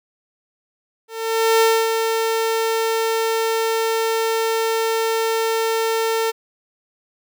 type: tone with ADSR envelope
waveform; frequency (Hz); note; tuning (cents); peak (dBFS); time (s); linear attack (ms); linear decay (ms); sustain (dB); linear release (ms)
sawtooth; 450; A4; +39; -8; 1.08-6.32; 530; 260; -6; 24
effects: none